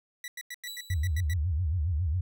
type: tone bursts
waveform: sawtooth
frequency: 1956 Hz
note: B6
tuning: 17 cents flat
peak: -33 dBFS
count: 9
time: 0.24-1.336 s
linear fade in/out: 2 ms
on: 40 ms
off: 92 ms
type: tone with exponential decay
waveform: sawtooth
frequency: 3936 Hz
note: B7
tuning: 7 cents flat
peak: -32 dBFS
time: 0.67-1.27 s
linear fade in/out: 2 ms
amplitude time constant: 130 ms
type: tone with vibrato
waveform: sine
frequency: 82.41 Hz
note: E2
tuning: in tune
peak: -25 dBFS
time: 0.9-2.21 s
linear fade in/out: 5 ms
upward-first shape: sine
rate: 7.3 Hz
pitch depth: 230 cents each way
effects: none